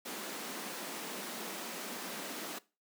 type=high-pass noise; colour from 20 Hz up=pink; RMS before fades=-42 dBFS; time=0.05-2.59 s; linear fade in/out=10 ms; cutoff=190 Hz; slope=48 dB/octave; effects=noise-tail reverb RT60 0.3 s tail -20 dB re dry